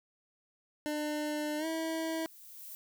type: tone with pitch glide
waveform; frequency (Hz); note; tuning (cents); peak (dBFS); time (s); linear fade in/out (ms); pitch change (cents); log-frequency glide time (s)
25% pulse; 300.1 to 323.5; D4 to E4; +38 to -32; -29; 0.86-2.26; 0; +130; 1.58-1.66
type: noise with exponential growth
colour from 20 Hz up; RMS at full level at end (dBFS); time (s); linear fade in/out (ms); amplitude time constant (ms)
violet; -45; 1.09-2.75; 0; 360
effects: none